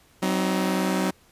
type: chord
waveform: sawtooth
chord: C diminished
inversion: second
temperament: just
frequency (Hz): 188.37 / 261.6 / 314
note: Gb3 / C4 / Eb4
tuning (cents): +31 / 0 / +16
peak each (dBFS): -20 / -25 / -25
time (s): 0.22-1.11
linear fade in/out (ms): 10
effects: pink hiss -58 dBFS RMS until 1.31 s + resampled to 32000 Hz